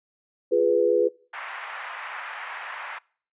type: chord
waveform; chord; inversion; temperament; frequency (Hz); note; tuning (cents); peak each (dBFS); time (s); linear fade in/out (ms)
sine; F diminished; none; equal; 349.2 / 415.3 / 493.9; F4 / Ab4 / Cb5; 0 / 0 / 0; -25 / -22 / -20; 0.51-1.09; 20
type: band-pass noise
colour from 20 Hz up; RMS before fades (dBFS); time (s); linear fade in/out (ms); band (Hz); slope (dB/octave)
white; -36; 1.33-2.99; 10; 780 to 2100; 24
effects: noise-tail reverb RT60 0.5 s tail -25 dB re dry + resampled to 8000 Hz